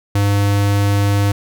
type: tone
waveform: square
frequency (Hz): 101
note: G#2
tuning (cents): -48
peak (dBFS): -13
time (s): 0.15-1.32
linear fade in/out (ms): 5
effects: none